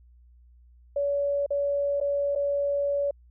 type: tone with dropouts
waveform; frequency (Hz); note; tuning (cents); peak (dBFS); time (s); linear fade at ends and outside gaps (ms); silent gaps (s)
sine; 568; C#5; +42; -23; 0.96-3.11; 5; 1.463-1.505 / 2.002-2.011 / 2.352-2.358
effects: added 60 Hz sine -52 dBFS peak until 3.3 s